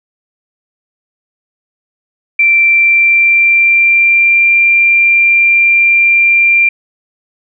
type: tone with pitch glide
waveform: sine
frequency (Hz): 2349 to 2376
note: D7 to D7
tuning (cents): 0 to +20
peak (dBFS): -5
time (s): 2.39-6.69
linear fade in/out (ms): 5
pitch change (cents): +20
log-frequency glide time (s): 2.61-4.52
effects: none